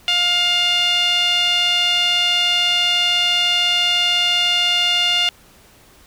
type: tone with band-pass filter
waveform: sawtooth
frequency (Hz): 706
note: F5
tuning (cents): +19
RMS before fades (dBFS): -17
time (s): 0.08-5.29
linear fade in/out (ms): 0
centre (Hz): 3100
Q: 5.8
effects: pink hiss -49 dBFS RMS until 6.06 s